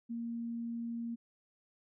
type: tone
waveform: sine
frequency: 233.1 Hz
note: A#3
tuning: in tune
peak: -36 dBFS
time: 0.09-1.16 s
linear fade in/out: 20 ms
effects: none